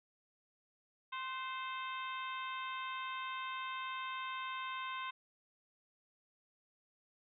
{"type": "harmonic tone with a mistuned harmonic", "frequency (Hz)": 523.3, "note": "C5", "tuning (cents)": 0, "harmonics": [2, 3, 4, 5, 6, 7], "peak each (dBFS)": [-41, -48, -49, -49, -52, -52], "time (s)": [1.12, 5.11], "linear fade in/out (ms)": 10, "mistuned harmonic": 3, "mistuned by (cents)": -47, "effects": []}